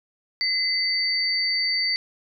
sine tone pair together, 2044 / 4589 Hz, C7 / D8, -41 / -41 cents, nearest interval octave + major second, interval 1400 cents, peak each -26 / -22 dBFS, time 0.41-1.96 s, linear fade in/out 0 ms, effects none

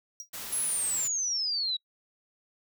square tone with exponential decay, 5730 Hz, F8, 44 cents sharp, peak -34 dBFS, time 0.2-0.29 s, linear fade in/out 1 ms, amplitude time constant 19 ms
white noise, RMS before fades -39 dBFS, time 0.33-1.08 s, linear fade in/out 10 ms
sine exponential sweep, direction down, 11175 to 3844 Hz, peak -27 dBFS, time 0.52-1.77 s, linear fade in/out 10 ms
effects noise-tail reverb RT60 0.1 s tail -25 dB re dry

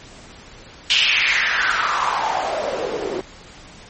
white noise with band-pass filter sweep, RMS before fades -20 dBFS, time 0.9-3.21 s, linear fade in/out 2 ms, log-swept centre 3100 to 350 Hz, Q 4.4, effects pink hiss -42 dBFS RMS until 3.89 s + MP3 32 kbps

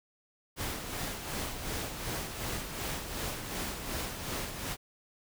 pink noise with tremolo, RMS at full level -35 dBFS, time 0.56-4.77 s, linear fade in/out 50 ms, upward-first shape sine, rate 2.7 Hz, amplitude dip 50%, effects none

